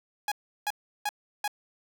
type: tone bursts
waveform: sawtooth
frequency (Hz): 830.6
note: G#5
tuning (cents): 0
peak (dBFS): -23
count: 4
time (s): 0.28-1.478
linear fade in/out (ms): 2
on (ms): 37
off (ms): 350
effects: none